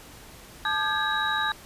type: tone cluster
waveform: sine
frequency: 870 / 1204 / 1589 / 1682 / 3840 Hz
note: A5 / D6 / G6 / G#6 / B7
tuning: -20 / +43 / +23 / +22 / -49 cents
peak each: -30 dBFS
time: 0.65-1.52 s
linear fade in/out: 2 ms
effects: pink hiss -47 dBFS RMS until 1.65 s + resampled to 32000 Hz